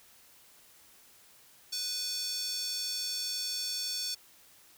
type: tone with high-pass filter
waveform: square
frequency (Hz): 496.1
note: B4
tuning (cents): +8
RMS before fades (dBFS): -35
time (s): 1.72-4.15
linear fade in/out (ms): 10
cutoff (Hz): 4800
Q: 3.6
effects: white hiss -59 dBFS RMS until 4.77 s